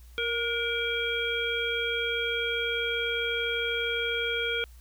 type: harmonic tone with a mistuned harmonic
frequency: 466.2 Hz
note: A#4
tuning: in tune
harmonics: 1 / 3 / 5 / 7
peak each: -32 / -32 / -32 / -32 dBFS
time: 0.18-4.64 s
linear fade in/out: 0 ms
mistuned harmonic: 3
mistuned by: +40 cents
effects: added 60 Hz sine -47 dBFS peak until 4.8 s + white hiss -61 dBFS RMS until 4.8 s